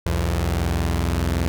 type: tone pair together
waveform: sawtooth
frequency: 63.8 / 85.16 Hz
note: C2 / F2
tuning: -43 / -43 cents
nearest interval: perfect fourth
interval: 500 cents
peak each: -19 / -18 dBFS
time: 0.06-1.48 s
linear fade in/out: 0 ms
effects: none